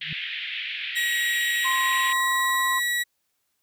sine tone with exponential growth, 155.4 Hz, D#3, 2 cents flat, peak -29 dBFS, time 0-0.13 s, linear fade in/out 2 ms, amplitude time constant 28 ms
white band-pass noise, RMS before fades -32 dBFS, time 0.01-2.13 s, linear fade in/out 5 ms, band 1800 to 3400 Hz, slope 48 dB/octave
35% pulse tone with pitch glide, 1908 to 1930.2 Hz, A#6 to B6, +40 to -40 cents, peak -21 dBFS, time 0.95-3.04 s, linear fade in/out 20 ms, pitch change +20 cents, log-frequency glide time 1.81-2.63 s
sine tone, 1046.5 Hz, C6, in tune, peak -24 dBFS, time 1.64-2.8 s, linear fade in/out 20 ms
effects white hiss -74 dBFS RMS until 3.62 s

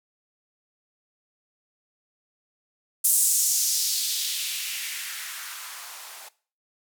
violet noise with band-pass filter sweep, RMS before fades -27 dBFS, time 3.04-6.29 s, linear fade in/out 10 ms, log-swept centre 9300 to 690 Hz, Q 1.8, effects noise-tail reverb RT60 0.4 s tail -19 dB re dry

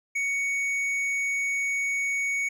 sine tone with hard clipping, 2231 Hz, C#7, 11 cents sharp, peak -26 dBFS, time 0.15-2.49 s, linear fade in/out 10 ms, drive 6 dB, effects none

